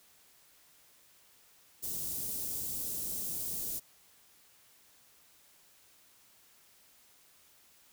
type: band-stop noise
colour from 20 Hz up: white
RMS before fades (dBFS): -37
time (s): 1.82-3.8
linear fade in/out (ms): 20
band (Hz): 360 to 7600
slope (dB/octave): 12
effects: white hiss -63 dBFS RMS until 7.92 s